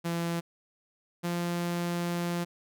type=tone pair in turn; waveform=sawtooth; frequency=169.5 / 173.16 Hz; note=E3 / F3; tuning=+49 / -14 cents; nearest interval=unison; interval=37 cents; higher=second; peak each=-25 dBFS; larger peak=neither; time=0.04-0.41 / 1.23-2.45 s; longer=second; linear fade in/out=20 ms; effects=none